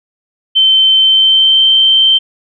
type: tone with pitch glide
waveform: sine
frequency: 3092 to 3119 Hz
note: G7 to G7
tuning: -24 to -9 cents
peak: -5 dBFS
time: 0.55-2.19 s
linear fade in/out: 20 ms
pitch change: +15 cents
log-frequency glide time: 1-1.63 s
effects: none